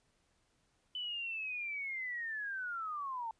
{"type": "linear sweep", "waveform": "sine", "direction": "down", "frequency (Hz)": [3012, 879], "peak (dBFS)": -37, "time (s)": [0.95, 3.31], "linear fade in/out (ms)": 2, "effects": ["pink hiss -75 dBFS RMS until 3.39 s", "resampled to 22050 Hz"]}